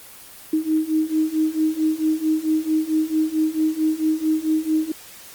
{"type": "beating tone pair", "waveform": "sine", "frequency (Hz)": [311.1, 315.6], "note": ["D#4", "D#4"], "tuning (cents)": [0, 25], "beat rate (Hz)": 4.5, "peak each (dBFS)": [-22, -20], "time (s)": [0.53, 4.92], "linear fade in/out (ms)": 5, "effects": ["white hiss -42 dBFS RMS until 5.34 s", "Opus 24 kbps"]}